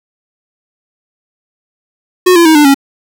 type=tone with pitch steps; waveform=square; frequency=364.5 / 340.1 / 317.3 / 296.1 / 276.2 Hz; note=F#4 / F4 / D#4 / D4 / C#4; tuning=-26 / -46 / +34 / +14 / -6 cents; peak=-4 dBFS; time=2.26-2.745 s; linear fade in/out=10 ms; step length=97 ms; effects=7-bit